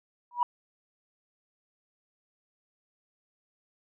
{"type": "tone with exponential growth", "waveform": "sine", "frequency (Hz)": 968, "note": "B5", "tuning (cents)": -35, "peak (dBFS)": -17, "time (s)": [0.31, 0.43], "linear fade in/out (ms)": 2, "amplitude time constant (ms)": 25, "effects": ["tanh soft clip ceiling -15 dBFS"]}